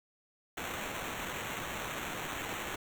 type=noise with sample-and-hold; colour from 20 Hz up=white; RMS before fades=-39 dBFS; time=0.57-2.76 s; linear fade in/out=5 ms; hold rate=4900 Hz; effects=none